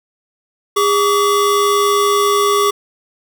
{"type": "tone pair together", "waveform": "square", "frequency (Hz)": [407.5, 1142], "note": ["G#4", "D6"], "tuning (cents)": [-33, -49], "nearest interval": "octave + tritone", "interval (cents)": 1784, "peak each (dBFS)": -15, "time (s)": [0.76, 2.71], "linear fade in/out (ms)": 10, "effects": []}